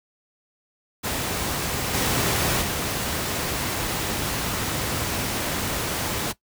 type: noise with level steps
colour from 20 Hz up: pink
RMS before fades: -26 / -22 / -26 dBFS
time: 1.03-6.33 s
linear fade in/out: 20 ms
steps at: 1.93 / 2.61 s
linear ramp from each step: 20 ms
effects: noise-tail reverb RT60 0.1 s tail -18 dB re dry + high-pass 60 Hz 12 dB/octave